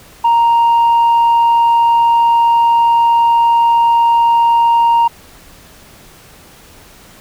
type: tone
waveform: sine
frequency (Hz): 932.3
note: A#5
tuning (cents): 0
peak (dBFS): -5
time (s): 0.24-5.08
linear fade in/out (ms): 10
effects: tanh soft clip ceiling -6 dBFS + pink hiss -41 dBFS RMS until 7.2 s